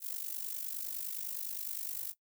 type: noise with amplitude modulation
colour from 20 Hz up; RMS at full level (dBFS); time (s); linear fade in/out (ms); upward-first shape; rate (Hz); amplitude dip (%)
violet; -36; 0-2.14; 50; sine; 49.8; 80
effects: noise-tail reverb RT60 0.1 s tail -17 dB re dry